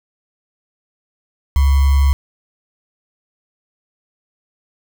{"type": "tone with sample-and-hold", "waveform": "sine", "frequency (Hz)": 69.3, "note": "C#2", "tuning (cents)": 0, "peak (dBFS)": -9, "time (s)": [1.56, 2.13], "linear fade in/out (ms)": 0, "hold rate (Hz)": 1050, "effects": []}